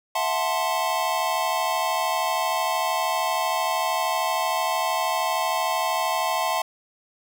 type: chord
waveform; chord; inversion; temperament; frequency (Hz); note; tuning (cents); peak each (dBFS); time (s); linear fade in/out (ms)
square; F# half-diminished seventh; third; equal with one note detuned; 659.3 / 732.3 / 880 / 1046.5; E5 / F#5 / A5 / C6; 0 / -18 / 0 / 0; -29 / -29 / -28 / -28; 0.15-6.62; 5
effects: none